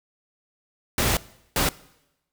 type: noise bursts at uneven times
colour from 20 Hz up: pink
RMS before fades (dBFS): -22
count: 2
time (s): 0.98-1.17 / 1.56-1.69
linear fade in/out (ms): 2
effects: noise-tail reverb RT60 0.9 s tail -21 dB re dry